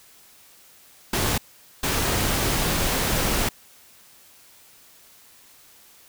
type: noise bursts at uneven times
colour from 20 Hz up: pink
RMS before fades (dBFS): -23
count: 2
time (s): 1.13-1.38 / 1.83-3.49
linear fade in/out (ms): 5
effects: white hiss -52 dBFS RMS until 6.08 s